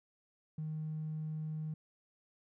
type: tone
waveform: triangle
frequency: 155.56 Hz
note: D#3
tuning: in tune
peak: -33 dBFS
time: 0.58-1.74 s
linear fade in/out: 5 ms
effects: tanh soft clip ceiling -34 dBFS